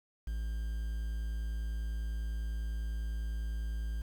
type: tone with quantisation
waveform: triangle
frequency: 55 Hz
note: A1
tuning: in tune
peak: -31 dBFS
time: 0.27-4.02 s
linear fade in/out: 5 ms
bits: 9
effects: none